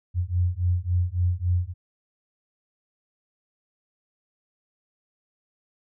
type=beating tone pair; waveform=sine; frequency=87.31 / 90.91 Hz; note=F2 / F#2; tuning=0 / -30 cents; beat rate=3.6 Hz; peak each=-24 dBFS; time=0.14-1.74 s; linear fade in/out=50 ms; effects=none